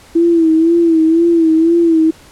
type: tone with vibrato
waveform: sine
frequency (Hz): 329.6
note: E4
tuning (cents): 0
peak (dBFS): -7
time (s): 0.15-2.11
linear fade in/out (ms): 10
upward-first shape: sine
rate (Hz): 2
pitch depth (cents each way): 61
effects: pink hiss -42 dBFS RMS until 2.31 s + low-pass 11000 Hz 12 dB/octave